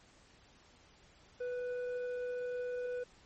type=tone with tanh clipping; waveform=triangle; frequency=493.9 Hz; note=B4; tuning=in tune; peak=-37 dBFS; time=1.4-3.04 s; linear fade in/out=10 ms; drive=11 dB; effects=pink hiss -63 dBFS RMS until 3.25 s + MP3 32 kbps